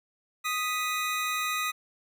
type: tone pair together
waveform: 25% pulse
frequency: 1246 / 1975.5 Hz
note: D#6 / B6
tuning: +2 / 0 cents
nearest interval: minor sixth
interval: 798 cents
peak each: -25 / -30 dBFS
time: 0.44-1.72 s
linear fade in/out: 20 ms
effects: none